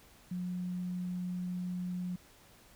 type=tone; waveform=sine; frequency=180 Hz; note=F#3; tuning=47 cents flat; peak=-34 dBFS; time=0.31-2.16 s; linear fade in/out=5 ms; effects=pink hiss -60 dBFS RMS until 2.75 s